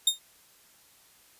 sawtooth tone with exponential decay, 3681 Hz, A#7, 23 cents flat, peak -14 dBFS, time 0.07-0.19 s, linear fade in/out 5 ms, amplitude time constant 25 ms, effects white hiss -59 dBFS RMS until 1.39 s + resampled to 32000 Hz

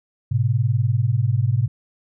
sine tone pair together, 107.2 / 127.48 Hz, A2 / C3, -45 / -45 cents, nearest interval minor third, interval 300 cents, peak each -19 dBFS, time 0.31-1.68 s, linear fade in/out 10 ms, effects none

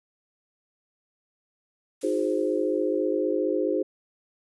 blue noise with exponential decay, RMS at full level -42 dBFS, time 2.01-3.35 s, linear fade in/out 5 ms, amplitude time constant 290 ms
sine chord, Ab dominant seventh, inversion second, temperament equal with one note detuned, 311.1 / 360.5 / 415.3 / 523.3 Hz, Eb4 / Gb4 / Ab4 / C5, 0 / -45 / 0 / 0 cents, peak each -28 / -28 / -28 / -28 dBFS, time 2.03-3.83 s, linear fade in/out 10 ms
effects resampled to 24000 Hz

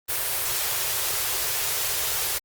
white band-stop noise, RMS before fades -26 dBFS, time 0.08-2.39 s, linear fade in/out 20 ms, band 150 to 340 Hz, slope 96 dB/octave, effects Opus 32 kbps

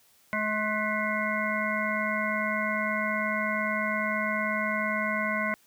harmonic tone with a mistuned harmonic, 212.8 Hz, G#3, 42 cents sharp, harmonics 1 / 3 / 5 / 7 / 9 / 10, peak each -33 / -33 / -33 / -33 / -33 / -33 dBFS, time 0.33-5.54 s, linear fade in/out 0 ms, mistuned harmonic 9, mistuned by +57 cents, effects white hiss -62 dBFS RMS until 5.66 s + high-pass 60 Hz 12 dB/octave

